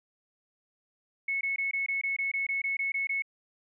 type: tone bursts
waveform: sine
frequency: 2198 Hz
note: C#7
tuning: 15 cents flat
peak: -27 dBFS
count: 13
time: 1.28-3.222 s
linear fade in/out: 5 ms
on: 130 ms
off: 21 ms
effects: none